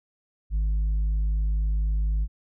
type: tone with tanh clipping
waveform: sine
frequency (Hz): 52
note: G#1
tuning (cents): +3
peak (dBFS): -22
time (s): 0.5-2.28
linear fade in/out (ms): 50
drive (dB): 3
effects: none